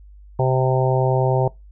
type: harmonic tone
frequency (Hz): 130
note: C3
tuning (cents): -11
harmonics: 1 / 3 / 4 / 5 / 6 / 7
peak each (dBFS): -18 / -23 / -24 / -25 / -26 / -26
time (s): 0.39-1.48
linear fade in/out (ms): 5
effects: noise-tail reverb RT60 0.2 s tail -22 dB re dry + added 50 Hz sine -41 dBFS peak until 1.71 s